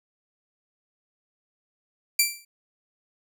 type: tone with exponential decay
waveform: 10% pulse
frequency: 2349 Hz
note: D7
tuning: in tune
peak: -6 dBFS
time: 2.19-2.45 s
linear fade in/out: 5 ms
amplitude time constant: 55 ms
effects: none